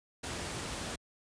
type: noise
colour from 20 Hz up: pink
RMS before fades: -38 dBFS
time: 0.23-0.96 s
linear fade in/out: 10 ms
effects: high-pass 60 Hz 12 dB/octave + resampled to 22050 Hz